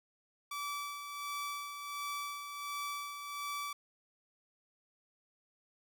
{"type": "tone with tremolo", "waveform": "sawtooth", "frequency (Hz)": 1155, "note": "D6", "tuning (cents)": -29, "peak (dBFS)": -33, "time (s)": [0.51, 3.73], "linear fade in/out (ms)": 5, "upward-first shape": "sine", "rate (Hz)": 1.4, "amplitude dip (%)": 50, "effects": []}